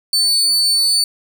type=tone; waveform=35% pulse; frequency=4501 Hz; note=C#8; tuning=26 cents sharp; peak=-11 dBFS; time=0.13-1.04 s; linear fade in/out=2 ms; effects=none